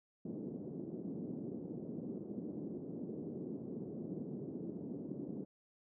pink band-pass noise, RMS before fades -44 dBFS, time 0.25-5.45 s, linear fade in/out 5 ms, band 170 to 390 Hz, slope 24 dB/octave, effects none

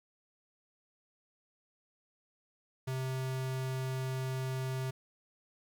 square tone, 130.81 Hz, C3, in tune, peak -34 dBFS, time 2.87-4.91 s, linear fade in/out 10 ms, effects 11-bit

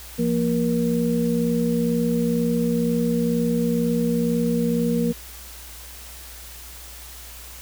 sine tone cluster, 171.4 / 233.5 / 474.4 Hz, F3 / A#3 / A#4, -32 / +3 / +30 cents, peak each -24 / -21 / -25 dBFS, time 0.18-5.13 s, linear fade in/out 20 ms, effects added 60 Hz sine -42 dBFS peak until 7.61 s + white hiss -41 dBFS RMS until 7.61 s

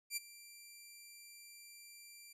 10% pulse tone with ADSR envelope, 2360 Hz, D7, 8 cents sharp, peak -26 dBFS, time 0.1-2.33 s, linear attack 67 ms, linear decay 19 ms, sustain -19 dB, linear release 7 ms, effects resampled to 32000 Hz

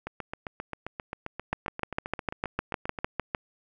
two click trains, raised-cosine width 0.5 ms, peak -19 / -12 dBFS, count 23 / 13, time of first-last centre 0.07-2.988 / 1.53-3.348 s, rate 7.54 / 6.6 Hz, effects none

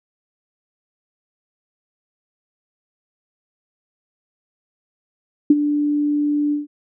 sine tone with ADSR envelope, 293.7 Hz, D4, in tune, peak -5 dBFS, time 5.5-6.67 s, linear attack 5 ms, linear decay 36 ms, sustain -11 dB, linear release 150 ms, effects none

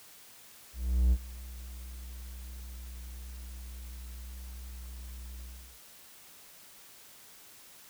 triangle tone with ADSR envelope, 61.74 Hz, B1, in tune, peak -18 dBFS, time 0.73-5.8 s, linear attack 390 ms, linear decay 53 ms, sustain -21 dB, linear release 380 ms, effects white hiss -54 dBFS RMS until 7.89 s

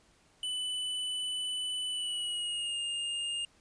square tone with pitch glide, 2992 to 2824 Hz, F#7 to F7, +19 to +19 cents, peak -33 dBFS, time 0.43-3.45 s, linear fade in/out 2 ms, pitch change -100 cents, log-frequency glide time 1.89-2.79 s, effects pink hiss -65 dBFS RMS until 3.6 s + resampled to 22050 Hz

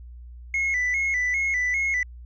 sine tone with vibrato, 2074 Hz, C7, 16 cents flat, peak -19 dBFS, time 0.54-2.03 s, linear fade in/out 2 ms, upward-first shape square, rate 2.5 Hz, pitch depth 76 cents each way, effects tanh soft clip ceiling -20 dBFS + added 60 Hz sine -39 dBFS peak until 2.25 s

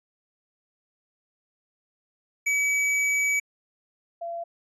square / sine tone pair in turn, 2282 / 680.2 Hz, C#7 / F5, +50 / -46 cents, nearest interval octave + major sixth, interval 2096 cents, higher first, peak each -22 / -30 dBFS, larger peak first, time 2.46-3.4 / 4.21-4.44 s, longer first, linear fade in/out 10 ms, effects resampled to 24000 Hz

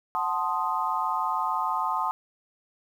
sine chord, F# diminished seventh, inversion none, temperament equal, 740 / 880 / 1046.5 / 1244.5 Hz, F#5 / A5 / C6 / Eb6, 0 / 0 / 0 / 0 cents, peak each -33 / -29 / -29 / -30 dBFS, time 0.15-2.11 s, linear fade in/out 0 ms, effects 9-bit

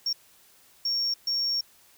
triangle tone bursts at uneven times, 5520 Hz, F8, 21 cents flat, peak -22 dBFS, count 3, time 0.06-0.13 / 0.85-1.14 / 1.27-1.61 s, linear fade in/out 5 ms, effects tanh soft clip ceiling -20 dBFS + white hiss -58 dBFS RMS until 1.97 s

